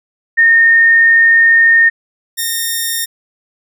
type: tone pair in turn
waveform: sine / 5% pulse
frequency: 1833 / 1833 Hz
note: A#6 / A#6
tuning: -30 / -30 cents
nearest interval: unison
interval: 0 cents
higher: neither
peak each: -5 dBFS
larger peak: neither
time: 0.37-1.9 / 2.37-3.06 s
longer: first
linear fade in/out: 20 ms
effects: none